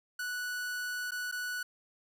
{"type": "tone with dropouts", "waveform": "45% pulse", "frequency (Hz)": 1477, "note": "F#6", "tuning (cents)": -3, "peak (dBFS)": -34, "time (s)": [0.19, 1.63], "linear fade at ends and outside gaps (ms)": 5, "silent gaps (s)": [[1.109, 1.118], [1.315, 1.323]], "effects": []}